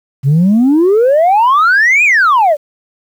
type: exponential two-way sweep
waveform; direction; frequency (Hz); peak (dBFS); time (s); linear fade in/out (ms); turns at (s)
sine; up then down; 129.9 to 2540 to 556; -4; 0.23-2.57; 50; 2.04
effects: tanh soft clip ceiling -4 dBFS + 7-bit